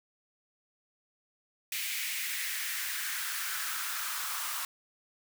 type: noise with high-pass filter sweep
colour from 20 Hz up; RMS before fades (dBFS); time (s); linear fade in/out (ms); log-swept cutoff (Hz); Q
white; -35; 1.72-4.65; 2; 2300 to 1100; 3.2
effects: none